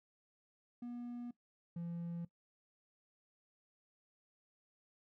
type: tone pair in turn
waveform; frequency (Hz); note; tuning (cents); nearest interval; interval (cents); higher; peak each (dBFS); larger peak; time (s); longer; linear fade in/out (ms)
triangle; 241.2 / 170.55; B3 / F3; -41 / -41; tritone; 600; first; -40 / -37; second; 0.82-1.31 / 1.76-2.25; neither; 5
effects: noise-tail reverb RT60 0.1 s tail -19 dB re dry + tanh soft clip ceiling -33 dBFS